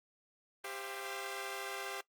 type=tone cluster; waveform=10% pulse; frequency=395.9 / 523 / 684 Hz; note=G4 / C5 / F5; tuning=+17 / -1 / -36 cents; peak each=-34 / -37 / -38 dBFS; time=0.64-2.01 s; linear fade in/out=5 ms; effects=noise-tail reverb RT60 0.1 s tail -20 dB re dry + Opus 24 kbps